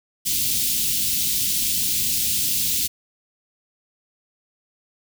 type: band-stop noise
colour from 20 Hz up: white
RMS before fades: -22 dBFS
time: 0.25-2.88 s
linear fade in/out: 20 ms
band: 270 to 2900 Hz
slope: 24 dB/octave
effects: none